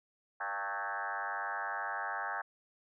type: tone with frequency modulation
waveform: sine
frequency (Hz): 1205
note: D6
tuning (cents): +44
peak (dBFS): -34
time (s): 0.4-2.42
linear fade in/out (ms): 10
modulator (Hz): 101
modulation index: 5.1
effects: none